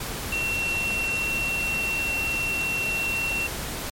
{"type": "tone in noise", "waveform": "sine", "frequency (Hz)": 2720, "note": "F7", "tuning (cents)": -46, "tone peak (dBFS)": -24, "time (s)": [0.32, 3.47], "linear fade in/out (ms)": 5, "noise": "pink", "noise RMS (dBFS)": -32, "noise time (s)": [0, 3.9], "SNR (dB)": 5, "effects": ["MP3 64 kbps"]}